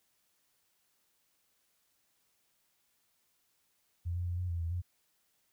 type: tone with pitch steps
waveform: sine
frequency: 86.4 / 88.3 / 87.7 / 90 / 85.3 / 83.2 / 88.8 Hz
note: F2 / F2 / F2 / F#2 / F2 / E2 / F2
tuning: -18 / +20 / +8 / -47 / -40 / +17 / +29 cents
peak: -32 dBFS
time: 4.05-4.82 s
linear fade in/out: 20 ms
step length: 110 ms
effects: white hiss -75 dBFS RMS until 5.52 s